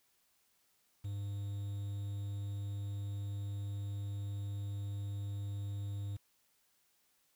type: tone with quantisation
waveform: triangle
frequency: 100.8 Hz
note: G2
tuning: 49 cents sharp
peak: -35 dBFS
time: 1.04-6.17 s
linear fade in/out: 10 ms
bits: 10
effects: white hiss -74 dBFS RMS until 7.35 s